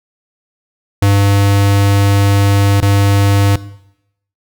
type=tone with dropouts; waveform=square; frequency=100 Hz; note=G2; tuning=35 cents sharp; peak=-8 dBFS; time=1.02-3.56 s; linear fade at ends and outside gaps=5 ms; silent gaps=2.805-2.824 s; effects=noise-tail reverb RT60 0.8 s tail -18 dB re dry